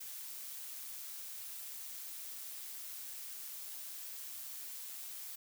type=noise with amplitude modulation; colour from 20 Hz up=blue; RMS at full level=-45 dBFS; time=0-5.36 s; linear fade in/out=10 ms; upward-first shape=sine; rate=135 Hz; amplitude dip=25%; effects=none